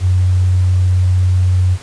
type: tone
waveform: sine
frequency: 91.6 Hz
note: F#2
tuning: 17 cents flat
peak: -9 dBFS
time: 0-1.78 s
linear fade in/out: 50 ms
effects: pink hiss -36 dBFS RMS until 1.82 s + resampled to 22050 Hz